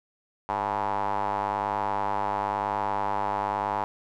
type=tone with band-pass filter; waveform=square; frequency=50.5 Hz; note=G#1; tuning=48 cents flat; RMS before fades=-28 dBFS; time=0.49-3.84 s; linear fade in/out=0 ms; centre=900 Hz; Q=5; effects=none